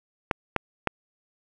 clicks, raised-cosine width 0.5 ms, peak -7 dBFS, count 3, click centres 0.312 / 0.563 / 0.873 s, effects none

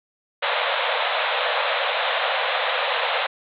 pink band-pass noise, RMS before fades -23 dBFS, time 0.42-3.27 s, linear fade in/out 10 ms, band 490 to 3900 Hz, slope 96 dB/octave, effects none

